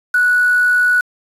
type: tone with quantisation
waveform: sine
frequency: 1472 Hz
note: F#6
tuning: 9 cents flat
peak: -10 dBFS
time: 0.14-1.01 s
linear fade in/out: 5 ms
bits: 5
effects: resampled to 32000 Hz